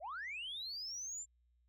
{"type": "linear sweep", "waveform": "sine", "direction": "up", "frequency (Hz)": [551, 7380], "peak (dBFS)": -40, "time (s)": [0, 1.26], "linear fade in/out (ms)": 50, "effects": ["tanh soft clip ceiling -38 dBFS", "added 60 Hz sine -70 dBFS peak until 1.68 s"]}